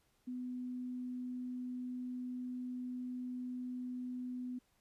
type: tone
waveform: sine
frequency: 250.1 Hz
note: B3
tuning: 22 cents sharp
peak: -39 dBFS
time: 0.27-4.59 s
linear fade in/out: 10 ms
effects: pink hiss -75 dBFS RMS until 4.8 s + resampled to 32000 Hz